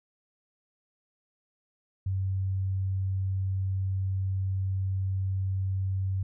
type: tone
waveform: sine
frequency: 95.5 Hz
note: G2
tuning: 45 cents flat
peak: -26 dBFS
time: 2.06-6.23 s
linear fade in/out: 5 ms
effects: none